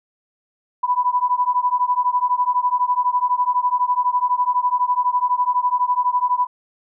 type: beating tone pair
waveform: sine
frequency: 985 / 997 Hz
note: B5 / B5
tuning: -5 / +16 cents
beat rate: 12 Hz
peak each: -19 dBFS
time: 0.83-6.47 s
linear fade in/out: 10 ms
effects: none